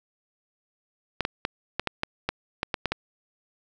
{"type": "clicks", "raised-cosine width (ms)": 0.3, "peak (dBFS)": -9, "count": 11, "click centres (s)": [1.207, 1.251, 1.451, 1.796, 1.873, 2.034, 2.29, 2.631, 2.742, 2.857, 2.92], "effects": []}